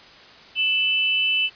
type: tone pair together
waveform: sine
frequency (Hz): 2637 / 3001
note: E7 / F#7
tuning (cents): 0 / +24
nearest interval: major second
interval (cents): 224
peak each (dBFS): -21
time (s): 0.55-1.5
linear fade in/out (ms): 50
effects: white hiss -46 dBFS RMS until 1.55 s + resampled to 11025 Hz